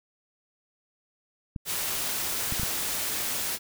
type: clicks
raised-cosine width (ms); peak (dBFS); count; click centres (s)
5; -20; 4; 1.562 / 2.524 / 2.597 / 2.633
type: noise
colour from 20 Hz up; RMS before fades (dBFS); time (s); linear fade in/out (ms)
white; -30; 1.65-3.59; 50
effects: none